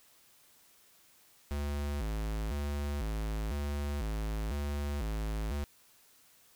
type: tone with vibrato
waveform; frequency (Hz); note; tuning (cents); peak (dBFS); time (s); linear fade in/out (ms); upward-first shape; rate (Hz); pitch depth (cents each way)
square; 62.2; B1; +13; -33; 1.51-5.64; 0; square; 1; 260
effects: white hiss -63 dBFS RMS until 6.55 s